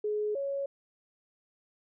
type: tone pair in turn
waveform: sine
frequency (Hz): 421.5 / 555.4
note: G#4 / C#5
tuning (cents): +26 / +3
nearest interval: perfect fourth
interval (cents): 477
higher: second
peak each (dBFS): -28 / -30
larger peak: first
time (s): 0.04-0.35 / 0.35-0.66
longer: neither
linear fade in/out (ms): 5
effects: none